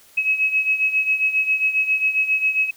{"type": "beating tone pair", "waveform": "sine", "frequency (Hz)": [2561, 2568.4], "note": ["D#7", "E7"], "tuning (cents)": [49, -46], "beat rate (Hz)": 7.4, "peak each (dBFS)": [-18, -23], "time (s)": [0.17, 2.71], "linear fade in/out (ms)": 10, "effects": ["white hiss -51 dBFS RMS until 2.76 s"]}